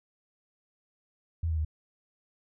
sine tone with pitch steps, 82.7 / 79.93 / 77.25 Hz, E2 / D#2 / D#2, +6 / +47 / -12 cents, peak -26 dBFS, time 1.43-1.649 s, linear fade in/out 5 ms, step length 73 ms, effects none

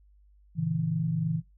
sine tone cluster, 114.1 / 138.9 / 162.7 Hz, A#2 / C#3 / E3, -37 / +4 / -22 cents, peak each -35 / -32 / -27 dBFS, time 0.55-1.42 s, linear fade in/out 50 ms, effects noise-tail reverb RT60 0.2 s tail -19 dB re dry + added 50 Hz sine -56 dBFS peak until 1.57 s

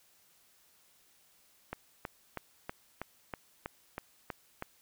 click train, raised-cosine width 0.5 ms, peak -22 dBFS, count 10, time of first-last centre 1.73-4.624 s, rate 3.11 Hz, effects white hiss -66 dBFS RMS until 4.81 s

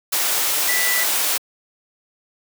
sine tone in noise, 1975.5 Hz, B6, in tune, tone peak -21 dBFS, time 0.68-1.04 s, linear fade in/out 10 ms, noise white, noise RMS -20 dBFS, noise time 0.12-1.38 s, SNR -4 dB, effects high-pass 400 Hz 12 dB/octave

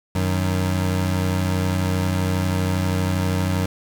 25% pulse tone pair together, 92.5 / 155.14 Hz, F#2 / D#3, 0 / -5 cents, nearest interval major sixth, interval 895 cents, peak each -16 / -23 dBFS, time 0.15-3.66 s, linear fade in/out 5 ms, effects 7-bit

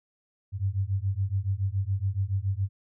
sine beating tone pair, 94.1 / 101.2 Hz, F#2 / G#2, +30 / -44 cents, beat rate 7.1 Hz, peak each -28 dBFS, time 0.52-2.69 s, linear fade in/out 50 ms, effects none

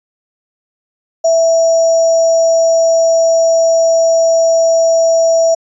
sine tone with sample-and-hold, 659.3 Hz, E5, in tune, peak -7 dBFS, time 1.24-5.55 s, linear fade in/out 10 ms, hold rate 6300 Hz, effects resampled to 24000 Hz

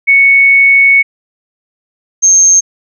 sine tone pair in turn, 2217 / 6391 Hz, C#7 / G8, 0 / +33 cents, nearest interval octave + tritone, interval 1833 cents, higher second, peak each -3 dBFS, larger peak neither, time 0.07-1.03 / 2.22-2.61 s, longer first, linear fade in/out 20 ms, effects none

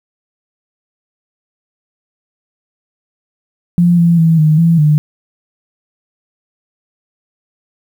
sine tone with pitch steps, 173.9 / 169.8 / 163.3 / 154.4 / 166.7 / 150.6 Hz, F3 / F3 / E3 / D#3 / E3 / D3, -7 / -48 / -16 / -13 / +20 / +44 cents, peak -6 dBFS, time 3.78-4.98 s, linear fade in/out 0 ms, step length 200 ms, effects 7-bit

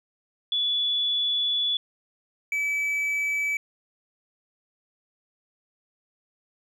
sine / triangle tone pair in turn, 3431 / 2298 Hz, A7 / D7, -44 / -38 cents, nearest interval perfect fifth, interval 694 cents, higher first, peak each -22 dBFS, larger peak neither, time 0.52-1.77 / 2.52-3.57 s, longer first, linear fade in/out 2 ms, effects none

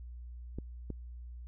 clicks, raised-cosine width 3 ms, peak -26 dBFS, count 2, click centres 0.586 / 0.903 s, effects added 60 Hz sine -43 dBFS peak until 1.47 s

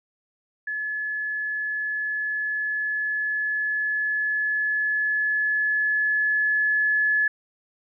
sine tone with level ramp, 1712 Hz, A6, 48 cents flat, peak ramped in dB -26 to -18 dBFS, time 0.67-7.28 s, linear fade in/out 5 ms, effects none

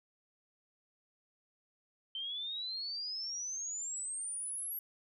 sine exponential sweep, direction up, 3094 to 11750 Hz, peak -37 dBFS, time 2.15-4.79 s, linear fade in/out 2 ms, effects none

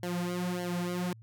sawtooth tone with flanger, 177.5 Hz, F3, 28 cents sharp, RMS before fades -33 dBFS, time 0.03-1.13 s, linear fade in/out 2 ms, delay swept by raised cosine 0.8 to 4.5 ms, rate 1.7 Hz, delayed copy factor -0.9, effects added 112 Hz sine -49 dBFS peak until 1.22 s

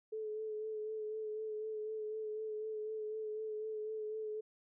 sine tone with vibrato, 431.9 Hz, A4, 32 cents flat, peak -38 dBFS, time 0.12-4.41 s, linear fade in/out 10 ms, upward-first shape sine, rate 4 Hz, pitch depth 24 cents each way, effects none

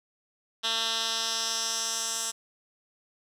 10% pulse tone with band-pass filter sweep, 226.1 Hz, A3, 47 cents sharp, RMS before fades -30 dBFS, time 0.63-2.32 s, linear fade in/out 20 ms, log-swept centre 3800 to 7300 Hz, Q 2.4, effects none

